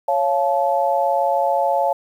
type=chord; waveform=sine; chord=Db augmented; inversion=none; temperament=just; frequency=554.4 / 693 / 866.2 Hz; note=Db5 / F5 / A5; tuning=0 / -14 / -27 cents; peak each=-20 dBFS; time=0.08-1.93 s; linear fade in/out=5 ms; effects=8-bit